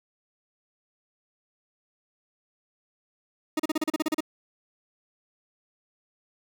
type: tone bursts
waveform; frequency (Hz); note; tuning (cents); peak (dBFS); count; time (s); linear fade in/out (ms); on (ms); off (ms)
40% pulse; 311.1; D#4; 0; -22; 11; 3.57-4.206; 5; 26; 35
effects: 10-bit